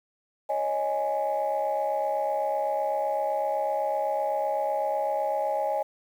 sine chord, C# suspended second, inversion none, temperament equal, 554.4 / 622.3 / 830.6 Hz, C#5 / D#5 / G#5, 0 / 0 / 0 cents, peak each -29 / -28 / -27 dBFS, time 0.49-5.83 s, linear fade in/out 10 ms, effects tanh soft clip ceiling -18 dBFS + 9-bit

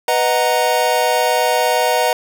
square chord, B major seventh, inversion none, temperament equal, 493.9 / 622.3 / 740 / 932.3 Hz, B4 / D#5 / F#5 / A#5, 0 / 0 / 0 / 0 cents, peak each -20 dBFS, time 0.08-2.13 s, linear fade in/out 2 ms, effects none

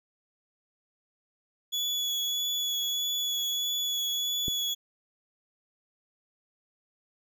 35% pulse tone with vibrato, 3400 Hz, G#7, 40 cents sharp, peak -26 dBFS, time 1.72-4.75 s, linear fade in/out 20 ms, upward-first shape sine, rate 1.6 Hz, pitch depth 14 cents each way
click, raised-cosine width 3 ms, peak -21 dBFS, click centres 4.482 s
effects none

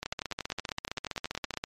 two click trains, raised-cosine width 0.2 ms, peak -15 / -16 dBFS, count 25 / 17, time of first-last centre 0.06-1.639 / 0.03-1.539 s, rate 15.2 / 10.6 Hz, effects MP3 64 kbps

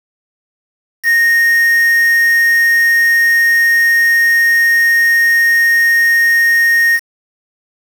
triangle tone with quantisation, 1856 Hz, A#6, 8 cents flat, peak -6 dBFS, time 1.03-7 s, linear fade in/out 50 ms, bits 4, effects none

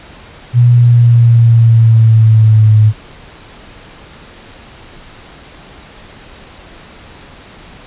sine tone with pitch glide, 121 to 107.8 Hz, B2 to A2, -35 to -35 cents, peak -3 dBFS, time 0.53-2.93 s, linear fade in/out 50 ms, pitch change -200 cents, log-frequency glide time 0.73-2.76 s, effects pink hiss -36 dBFS RMS until 7.86 s + resampled to 8000 Hz

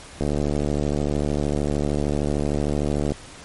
click train, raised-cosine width 2 ms, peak -10 dBFS, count 214, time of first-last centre 0.21-3.12 s, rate 73.2 Hz, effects pink hiss -42 dBFS RMS until 3.44 s + MP3 48 kbps

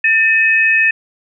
sine tone pair together, 1793 / 2546 Hz, A6 / D#7, +32 / +39 cents, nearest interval tritone, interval 607 cents, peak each -12 dBFS, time 0.04-0.91 s, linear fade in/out 5 ms, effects none

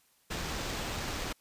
pink noise with sample-and-hold, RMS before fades -36 dBFS, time 0.3-1.33 s, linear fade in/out 10 ms, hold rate 11025 Hz, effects white hiss -68 dBFS RMS until 1.4 s + resampled to 32000 Hz

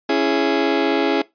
30% pulse chord, C# minor, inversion none, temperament just, 277.2 / 332.6 / 415.8 Hz, C#4 / E4 / G#4, 0 / +16 / +2 cents, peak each -18 dBFS, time 0.09-1.22 s, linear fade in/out 5 ms, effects noise-tail reverb RT60 0.2 s tail -21 dB re dry + resampled to 11025 Hz

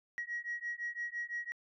sine beating tone pair, 1900 / 1905.9 Hz, A#6 / A#6, +33 / +38 cents, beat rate 5.9 Hz, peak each -39 / -39 dBFS, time 0.18-1.52 s, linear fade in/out 0 ms, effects tanh soft clip ceiling -31 dBFS

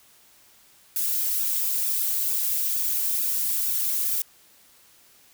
violet noise with flanger, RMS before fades -25 dBFS, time 0.96-4.22 s, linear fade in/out 2 ms, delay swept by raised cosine 0.95 to 5.65 ms, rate 2.2 Hz, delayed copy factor -1, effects white hiss -56 dBFS RMS until 5.33 s

